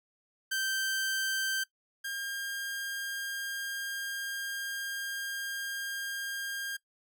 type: tone pair in turn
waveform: sawtooth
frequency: 1560 / 1608.5 Hz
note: G6 / G6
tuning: -9 / +44 cents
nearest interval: minor second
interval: 53 cents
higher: second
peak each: -26 / -31 dBFS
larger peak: first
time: 0.51-1.64 / 2.04-6.77 s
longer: second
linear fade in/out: 10 ms
effects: noise-tail reverb RT60 0.1 s tail -20 dB re dry